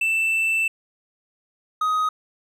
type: tone pair in turn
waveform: triangle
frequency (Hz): 2659 / 1254.9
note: E7 / D#6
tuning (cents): +14 / +14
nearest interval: octave + minor second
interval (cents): 1300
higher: first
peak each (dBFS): -17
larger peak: neither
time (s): 0.01-0.68 / 1.81-2.09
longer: first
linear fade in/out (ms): 5
effects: none